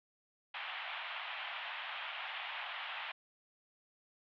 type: band-pass noise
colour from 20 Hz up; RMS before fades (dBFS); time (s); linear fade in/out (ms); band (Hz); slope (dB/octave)
white; -43; 0.54-3.12; 5; 670 to 3300; 48
effects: none